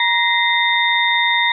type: tone cluster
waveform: sine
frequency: 948 / 1879 / 2062 / 3653 Hz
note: A#5 / A#6 / C7 / A#7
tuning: +29 / +13 / -26 / -36 cents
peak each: -19 dBFS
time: 0-1.52 s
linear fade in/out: 2 ms
effects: none